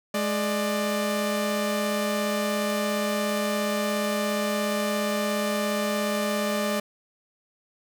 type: tone pair together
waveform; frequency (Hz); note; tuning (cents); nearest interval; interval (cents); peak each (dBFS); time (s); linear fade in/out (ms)
sawtooth; 210.7 / 595; G#3 / D5; +25 / +22; octave + tritone; 1797; -23; 0.14-6.8; 5
effects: none